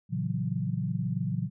sine chord, F# dominant seventh, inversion first, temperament just, 115.62 / 138.75 / 166.5 / 185 Hz, A#2 / C#3 / E3 / F#3, -14 / +2 / +18 / 0 cents, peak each -33 dBFS, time 0.09-1.5 s, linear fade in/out 50 ms, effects none

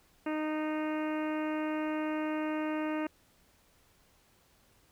harmonic tone, 308.4 Hz, D#4, 15 cents flat, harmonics 1 / 2 / 3 / 4 / 5 / 6 / 7 / 8 / 9, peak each -32 / -38 / -42 / -44 / -46 / -48 / -49 / -50 / -51 dBFS, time 0.26-3.07 s, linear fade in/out 5 ms, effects pink hiss -66 dBFS RMS until 4.91 s

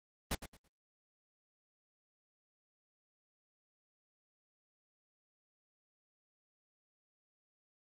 pink noise with echo, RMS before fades -33 dBFS, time 0.31-0.35 s, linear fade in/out 5 ms, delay 110 ms, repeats 3, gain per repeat -12 dB, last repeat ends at 0.68 s, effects low-pass 12000 Hz 12 dB/octave + Opus 24 kbps

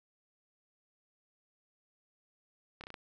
slowing click train, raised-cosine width 0.3 ms, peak -29 dBFS, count 5, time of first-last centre 2.81-2.942 s, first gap 28 ms, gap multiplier 1.11, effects none

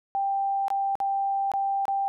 sine tone with dropouts, 788 Hz, G5, 9 cents sharp, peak -23 dBFS, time 0.15-2.08 s, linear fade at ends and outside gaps 0 ms, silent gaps 0.682-0.703 / 0.954-1.002 / 1.517-1.537 / 1.854-1.881 s, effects none

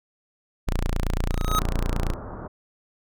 sawtooth tone, 28.99 Hz, A#0, 9 cents flat, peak -18 dBFS, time 0.67-2.14 s, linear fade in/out 10 ms
square tone with exponential growth, 1267 Hz, D#6, 31 cents sharp, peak -18 dBFS, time 1.3-1.59 s, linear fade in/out 0 ms, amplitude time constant 62 ms
pink low-pass noise, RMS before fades -36 dBFS, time 1.47-2.48 s, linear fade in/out 10 ms, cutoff 1400 Hz, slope 48 dB/octave
effects none

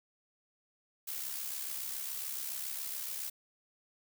blue noise with amplitude modulation, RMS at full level -37 dBFS, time 1.07-3.3 s, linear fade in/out 10 ms, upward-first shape sine, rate 67.1 Hz, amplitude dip 50%, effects none

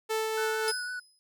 sawtooth tone with tremolo, 440 Hz, A4, in tune, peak -23 dBFS, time 0.09-0.72 s, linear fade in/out 20 ms, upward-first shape triangle, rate 3.6 Hz, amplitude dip 30%
triangle tone with vibrato, 1480 Hz, F#6, in tune, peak -32 dBFS, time 0.37-1 s, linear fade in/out 10 ms, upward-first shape sine, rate 5.9 Hz, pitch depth 18 cents each way
30% pulse tone with exponential decay, 5050 Hz, D#8, 25 cents sharp, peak -24 dBFS, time 0.68-1.19 s, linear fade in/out 0 ms, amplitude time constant 110 ms
effects none

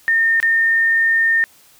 sine tone with dropouts, 1821 Hz, A#6, 41 cents flat, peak -12 dBFS, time 0.08-1.44 s, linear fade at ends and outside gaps 0 ms, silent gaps 0.401-0.428 s, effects white hiss -50 dBFS RMS until 1.79 s

